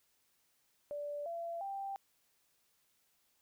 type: tone with pitch steps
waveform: sine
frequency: 583 / 677.5 / 787.3 Hz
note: D5 / E5 / G5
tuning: -13 / +47 / +7 cents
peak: -38 dBFS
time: 0.91-1.96 s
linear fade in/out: 0 ms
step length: 350 ms
effects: white hiss -75 dBFS RMS until 3.41 s